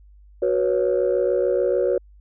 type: chord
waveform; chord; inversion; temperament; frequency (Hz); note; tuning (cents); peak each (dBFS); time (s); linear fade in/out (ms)
sine; F# suspended fourth; none; equal with one note detuned; 370 / 487.6 / 554.4; F#4 / B4 / C#5; 0 / -22 / 0; -21; 0.42-1.98; 5
effects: tanh soft clip ceiling -11 dBFS + added 50 Hz sine -46 dBFS peak until 2.2 s